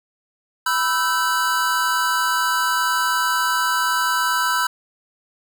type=chord; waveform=square; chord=E minor; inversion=second; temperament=equal with one note detuned; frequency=987.8 / 1318.5 / 1539.3 Hz; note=B5 / E6 / G6; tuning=0 / 0 / -32 cents; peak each=-23 dBFS; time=0.66-4.67 s; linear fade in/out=5 ms; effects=none